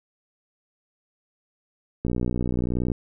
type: click train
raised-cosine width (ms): 3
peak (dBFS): -13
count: 54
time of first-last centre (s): 2.05-2.917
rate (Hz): 61.1
effects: none